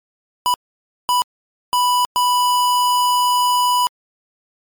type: tone bursts at uneven times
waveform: square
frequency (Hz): 987.8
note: B5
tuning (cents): 0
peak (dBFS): -14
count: 4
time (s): 0.46-0.54 / 1.09-1.22 / 1.73-2.05 / 2.16-3.87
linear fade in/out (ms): 0
effects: MP3 96 kbps